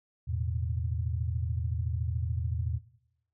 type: chord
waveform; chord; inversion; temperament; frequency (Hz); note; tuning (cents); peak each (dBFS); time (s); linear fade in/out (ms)
sine; E suspended fourth; none; just; 82.41 / 109.88 / 123.61; E2 / A2 / B2; 0 / -2 / +2; -31 / -33 / -36; 0.27-2.79; 20
effects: noise-tail reverb RT60 0.9 s tail -20 dB re dry